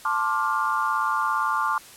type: chord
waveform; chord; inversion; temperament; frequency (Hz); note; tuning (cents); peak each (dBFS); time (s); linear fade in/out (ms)
sine; D minor seventh; second; just; 881 / 1057.2 / 1174.7 / 1409.6; A5 / C6 / D6 / F6; +2 / +18 / 0 / +16; -28 / -27 / -25 / -28; 0.05-1.78; 2
effects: white hiss -46 dBFS RMS until 1.96 s + low-pass 12000 Hz 12 dB/octave